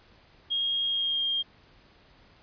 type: tone with pitch glide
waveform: sine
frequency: 3255 to 3216 Hz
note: G#7 to G7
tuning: -36 to +44 cents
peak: -25 dBFS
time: 0.5-1.43 s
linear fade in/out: 20 ms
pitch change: -20 cents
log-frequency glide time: 0.87-1.23 s
effects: pink hiss -58 dBFS RMS until 2.42 s + resampled to 11025 Hz